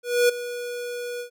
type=tone with ADSR envelope; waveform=square; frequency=484.9 Hz; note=B4; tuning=32 cents flat; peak=-15 dBFS; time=0.03-1.3 s; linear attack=260 ms; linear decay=10 ms; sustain=-15 dB; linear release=99 ms; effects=none